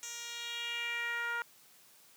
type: tone with band-pass filter sweep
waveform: 10% pulse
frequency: 471.8 Hz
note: A#4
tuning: 21 cents sharp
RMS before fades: -38 dBFS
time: 0.03-1.42 s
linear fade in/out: 0 ms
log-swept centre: 6300 to 1300 Hz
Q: 2.5
effects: white hiss -61 dBFS RMS until 2.16 s + high-pass 100 Hz 12 dB/octave